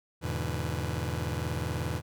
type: chord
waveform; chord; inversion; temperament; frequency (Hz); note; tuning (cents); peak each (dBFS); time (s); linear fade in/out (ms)
sawtooth; E dominant seventh; none; just; 82.41 / 103.01 / 123.61 / 148.33; E2 / G#2 / B2 / D3; 0 / -14 / +2 / +18; -30 / -33 / -31 / -33; 0.21-2.02; 50
effects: none